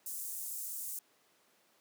pink high-pass noise, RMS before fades -41 dBFS, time 0.06-0.99 s, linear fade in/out 2 ms, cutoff 7900 Hz, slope 24 dB/octave, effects pink hiss -69 dBFS RMS until 1.8 s + high-pass 300 Hz 12 dB/octave

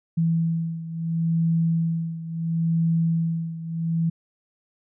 sine beating tone pair, 164.81 / 165.54 Hz, E3 / E3, 0 / +8 cents, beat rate 0.73 Hz, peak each -22 / -26 dBFS, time 0.17-4.1 s, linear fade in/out 10 ms, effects none

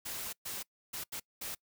white noise bursts at uneven times, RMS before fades -40 dBFS, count 5, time 0.05-0.33 / 0.45-0.63 / 0.93-1.04 / 1.12-1.2 / 1.41-1.55 s, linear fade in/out 10 ms, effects noise-tail reverb RT60 0.1 s tail -24 dB re dry

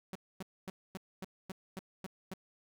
sawtooth tone bursts, 188.9 Hz, F#3, 36 cents sharp, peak -36 dBFS, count 9, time 0.13-2.337 s, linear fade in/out 0 ms, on 23 ms, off 250 ms, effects none

